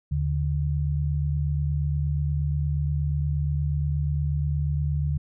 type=tone pair together; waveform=sine; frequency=77.08 / 145.5 Hz; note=D#2 / D3; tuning=-16 / -16 cents; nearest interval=major seventh; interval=1100 cents; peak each=-25 dBFS; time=0.11-5.18 s; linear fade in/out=10 ms; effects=none